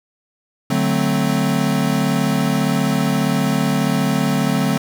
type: chord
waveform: square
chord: D dominant seventh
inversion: none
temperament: equal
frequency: 146.83 / 185 / 220 / 261.6 Hz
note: D3 / F#3 / A3 / C4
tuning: 0 / 0 / 0 / 0 cents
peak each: -22 dBFS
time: 0.7-4.78 s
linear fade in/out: 5 ms
effects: none